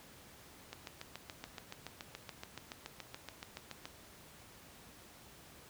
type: click train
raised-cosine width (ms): 0.2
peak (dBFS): -26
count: 23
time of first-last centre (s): 0.73-3.855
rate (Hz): 7.04
effects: pink hiss -57 dBFS RMS until 5.69 s + high-pass 60 Hz 12 dB/octave